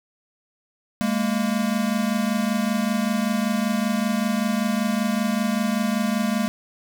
square tone pair together, 204.2 / 229.4 Hz, G#3 / A#3, -29 / -28 cents, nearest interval major second, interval 201 cents, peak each -24 dBFS, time 1.01-6.48 s, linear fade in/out 0 ms, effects none

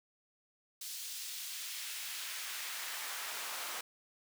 pink noise with high-pass filter sweep, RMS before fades -42 dBFS, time 0.81-3.81 s, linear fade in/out 5 ms, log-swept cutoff 4600 to 820 Hz, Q 0.87, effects none

